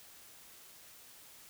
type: silence
effects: white hiss -56 dBFS RMS until 1.49 s